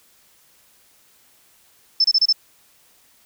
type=tone bursts; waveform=sine; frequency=5274 Hz; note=E8; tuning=in tune; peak=-12 dBFS; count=5; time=2-2.327 s; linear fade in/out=5 ms; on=43 ms; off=28 ms; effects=white hiss -56 dBFS RMS until 3.25 s